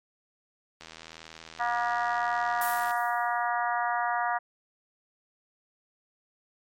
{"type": "click train", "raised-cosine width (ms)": 0.2, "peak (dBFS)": -26, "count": 171, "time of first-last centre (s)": [0.81, 2.909], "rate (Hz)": 81}
{"type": "harmonic tone", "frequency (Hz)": 238.9, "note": "A#3", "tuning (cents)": 43, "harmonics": [3, 4, 5, 6, 7, 8], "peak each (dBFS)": [-29, -31, -33, -35, -36, -37], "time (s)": [1.59, 4.39], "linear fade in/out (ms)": 20}
{"type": "noise with exponential decay", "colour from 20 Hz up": "violet", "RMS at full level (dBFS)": -30, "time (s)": [2.61, 3.49], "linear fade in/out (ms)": 5, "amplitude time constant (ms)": 190}
{"effects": ["MP3 64 kbps"]}